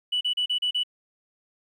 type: tone bursts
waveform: sine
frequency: 2960 Hz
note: F#7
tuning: in tune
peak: -21 dBFS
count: 6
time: 0.12-0.835 s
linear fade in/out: 10 ms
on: 90 ms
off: 35 ms
effects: tanh soft clip ceiling -18 dBFS + 10-bit